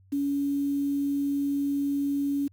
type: tone with quantisation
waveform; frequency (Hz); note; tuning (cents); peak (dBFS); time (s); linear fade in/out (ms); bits
sine; 282; C#4; +30; -24; 0.12-2.48; 10; 8
effects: added 95 Hz sine -55 dBFS peak until 2.52 s